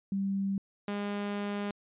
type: tone pair in turn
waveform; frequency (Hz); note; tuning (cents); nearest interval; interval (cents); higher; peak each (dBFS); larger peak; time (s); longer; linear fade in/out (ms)
sine / sawtooth; 196 / 203.8; G3 / G#3; 0 / -32; minor second; 68; second; -28; neither; 0.12-0.58 / 0.88-1.71; second; 2
effects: resampled to 8000 Hz